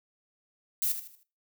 violet noise with echo, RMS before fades -28 dBFS, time 0.82-0.92 s, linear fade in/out 2 ms, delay 78 ms, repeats 4, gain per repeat -9 dB, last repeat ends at 1.232 s, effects noise-tail reverb RT60 0.3 s tail -17 dB re dry

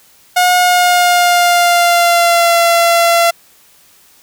sawtooth tone with pitch glide, 721 to 680.9 Hz, F#5 to F5, -45 to -44 cents, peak -4 dBFS, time 0.36-3.31 s, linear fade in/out 10 ms, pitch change -99 cents, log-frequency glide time 0.56-2.58 s, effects white hiss -47 dBFS RMS until 4.22 s

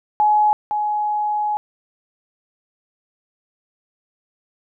sine tone pair in turn, 844 / 840.8 Hz, G#5 / G#5, +28 / +21 cents, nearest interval unison, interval 7 cents, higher first, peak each -12 / -18 dBFS, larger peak first, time 0.2-0.53 / 0.71-1.57 s, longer second, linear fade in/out 0 ms, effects none

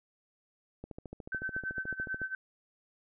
click train, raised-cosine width 2 ms, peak -29 dBFS, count 20, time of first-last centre 0.84-2.217 s, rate 13.8 Hz
sine tone with tremolo, 1537 Hz, G6, 35 cents flat, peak -31 dBFS, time 1.32-2.35 s, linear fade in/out 2 ms, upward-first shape sine, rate 9 Hz, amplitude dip 85%
effects none

